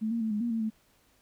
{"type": "tone with pitch steps", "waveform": "sine", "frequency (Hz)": [218.7, 231.7, 220.9, 209.4, 237.1, 225.9, 218.8], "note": ["A3", "A#3", "A3", "G#3", "A#3", "A3", "A3"], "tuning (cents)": [-10, -10, 7, 15, 30, 46, -9], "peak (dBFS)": -27, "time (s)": [0.01, 0.703], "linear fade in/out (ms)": 20, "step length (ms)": 99, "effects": ["pink hiss -66 dBFS RMS until 1.21 s"]}